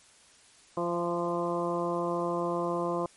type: harmonic tone with a mistuned harmonic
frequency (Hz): 173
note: F3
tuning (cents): -16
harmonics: 1 / 2 / 3 / 4 / 5 / 6 / 7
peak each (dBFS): -36 / -32 / -33 / -36 / -42 / -34 / -43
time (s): 0.77-3.06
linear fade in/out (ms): 2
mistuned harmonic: 4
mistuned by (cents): -17
effects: white hiss -58 dBFS RMS until 3.16 s + MP3 48 kbps